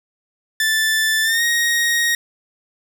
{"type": "tone with pitch glide", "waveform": "sawtooth", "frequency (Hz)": [1760, 1875.5], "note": ["A6", "A#6"], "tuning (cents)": [0, 10], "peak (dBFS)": -12, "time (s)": [0.6, 2.15], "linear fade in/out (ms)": 2, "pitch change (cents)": 110, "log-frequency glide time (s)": [1.23, 1.43], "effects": []}